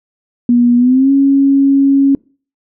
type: tone with pitch glide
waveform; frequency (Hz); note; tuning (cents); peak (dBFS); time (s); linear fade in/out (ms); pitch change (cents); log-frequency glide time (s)
sine; 241.2 to 275.5; B3 to C#4; -41 to -11; -6; 0.49-2.15; 2; +230; 0.77-1.11
effects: noise-tail reverb RT60 0.4 s tail -25 dB re dry